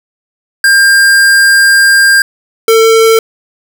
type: tone pair in turn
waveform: square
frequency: 1600 / 449 Hz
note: G6 / A4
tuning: +35 / +35 cents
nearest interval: octave + minor seventh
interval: 2200 cents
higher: first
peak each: -4 dBFS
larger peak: neither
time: 0.64-2.22 / 2.68-3.19 s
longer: first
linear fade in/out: 2 ms
effects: none